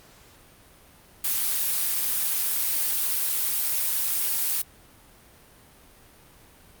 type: noise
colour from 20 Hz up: blue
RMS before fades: -25 dBFS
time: 1.24-4.62 s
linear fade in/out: 5 ms
effects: pink hiss -53 dBFS RMS until 6.8 s + Opus 48 kbps